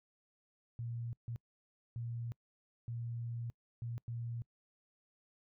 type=tone bursts at uneven times; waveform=sine; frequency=117.6 Hz; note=A#2; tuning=16 cents sharp; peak=-38 dBFS; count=6; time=0.79-1.13 / 1.28-1.36 / 1.96-2.32 / 2.88-3.5 / 3.82-3.98 / 4.08-4.42 s; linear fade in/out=0 ms; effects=noise-tail reverb RT60 0.1 s tail -26 dB re dry